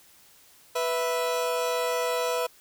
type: tone pair together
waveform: 30% pulse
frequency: 493.9 / 658.9 Hz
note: B4 / E5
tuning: 0 / -1 cents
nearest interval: perfect fourth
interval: 499 cents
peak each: -24 / -27 dBFS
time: 0.75-2.47 s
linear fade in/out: 10 ms
effects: white hiss -56 dBFS RMS until 2.6 s